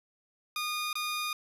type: tone with dropouts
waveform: 15% pulse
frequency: 1223 Hz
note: D#6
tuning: 30 cents flat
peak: -25 dBFS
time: 0.56-1.33 s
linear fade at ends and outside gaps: 2 ms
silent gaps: 0.93-0.954 s
effects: resampled to 32000 Hz